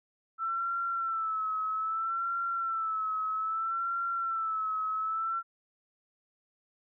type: tone with vibrato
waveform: sine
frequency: 1327 Hz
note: E6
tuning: 11 cents sharp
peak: -29 dBFS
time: 0.38-5.43 s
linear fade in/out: 50 ms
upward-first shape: sine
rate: 0.62 Hz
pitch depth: 58 cents each way
effects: none